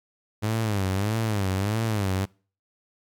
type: tone with vibrato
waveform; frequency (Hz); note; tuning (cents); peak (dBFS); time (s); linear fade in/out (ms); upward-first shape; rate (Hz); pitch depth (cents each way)
sawtooth; 103.2; G#2; -10; -19; 0.42-2.26; 20; sine; 1.6; 160
effects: noise-tail reverb RT60 0.4 s tail -25 dB re dry + MP3 96 kbps